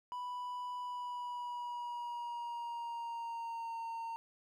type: tone with pitch glide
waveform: triangle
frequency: 987.8 to 916.3 Hz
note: B5 to A#5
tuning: 0 to -30 cents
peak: -37 dBFS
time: 0.12-4.16 s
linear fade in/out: 0 ms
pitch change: -130 cents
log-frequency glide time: 0.81-3.79 s
effects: none